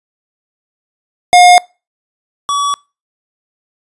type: tone pair in turn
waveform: square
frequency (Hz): 715 / 1139.6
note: F5 / C#6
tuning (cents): +41 / +48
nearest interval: minor sixth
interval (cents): 807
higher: second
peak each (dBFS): -3 / -13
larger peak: first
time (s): 1.33-1.58 / 2.49-2.74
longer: neither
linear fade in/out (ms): 0
effects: noise-tail reverb RT60 0.3 s tail -25 dB re dry + resampled to 24000 Hz